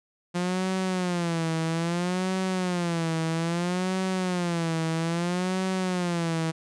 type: tone with vibrato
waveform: sawtooth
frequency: 174.61 Hz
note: F3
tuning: in tune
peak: -21 dBFS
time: 0.34-6.52 s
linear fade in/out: 20 ms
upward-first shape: sine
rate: 0.61 Hz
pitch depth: 130 cents each way
effects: resampled to 22050 Hz